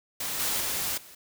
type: noise with level steps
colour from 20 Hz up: white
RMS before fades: -32 / -28 / -30 / -49 dBFS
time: 0.2-1.15 s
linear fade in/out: 5 ms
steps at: 0.39 / 0.6 / 0.97 s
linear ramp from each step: 10 ms
effects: none